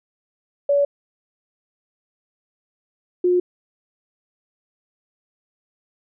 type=tone pair in turn; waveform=sine; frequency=569 / 358.4 Hz; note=C#5 / F4; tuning=+45 / +45 cents; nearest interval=minor sixth; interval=800 cents; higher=first; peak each=-14 dBFS; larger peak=neither; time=0.69-0.85 / 3.24-3.4 s; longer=neither; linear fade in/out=5 ms; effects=none